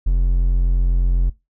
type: tone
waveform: triangle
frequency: 44 Hz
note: F1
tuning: 14 cents sharp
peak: -11 dBFS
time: 0.06-1.3 s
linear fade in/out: 10 ms
effects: noise-tail reverb RT60 0.2 s tail -19 dB re dry